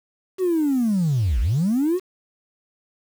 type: linear two-way sweep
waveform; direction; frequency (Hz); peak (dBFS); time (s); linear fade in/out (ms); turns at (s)
triangle; down then up; 383.7 to 48.75 to 383.7; -14; 0.38-2; 50; 1.4
effects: tanh soft clip ceiling -14 dBFS + 7-bit